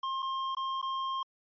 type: tone with dropouts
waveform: square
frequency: 1064 Hz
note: C6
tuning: 29 cents sharp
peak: -32 dBFS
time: 0.03-1.23 s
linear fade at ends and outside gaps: 5 ms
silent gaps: 0.223-0.226 / 0.55-0.568 / 0.816-0.826 s
effects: resampled to 11025 Hz